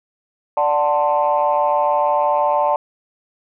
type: chord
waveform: sine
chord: D dominant seventh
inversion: none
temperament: equal with one note detuned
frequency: 587.3 / 740 / 886.6 / 1046.5 Hz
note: D5 / F#5 / A5 / C6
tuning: 0 / 0 / +13 / 0 cents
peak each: -18 / -21 / -17 / -22 dBFS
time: 0.57-2.76 s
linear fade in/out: 2 ms
effects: tanh soft clip ceiling -6 dBFS